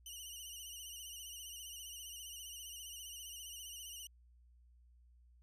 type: tone with vibrato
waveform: 15% pulse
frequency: 2942 Hz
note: F#7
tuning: 11 cents flat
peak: -40 dBFS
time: 0.06-4.07 s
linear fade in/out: 2 ms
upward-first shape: sine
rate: 15 Hz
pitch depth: 73 cents each way
effects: added 60 Hz sine -62 dBFS peak until 5.42 s